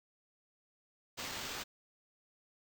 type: noise with sample-and-hold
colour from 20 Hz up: blue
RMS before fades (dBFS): -42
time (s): 1.17-1.64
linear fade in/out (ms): 20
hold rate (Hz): 11025
effects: none